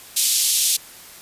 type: band-pass noise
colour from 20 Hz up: white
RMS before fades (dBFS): -19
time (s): 0.16-0.77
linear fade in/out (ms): 10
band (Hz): 3200 to 12000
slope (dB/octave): 24
effects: white hiss -42 dBFS RMS until 1.21 s + resampled to 32000 Hz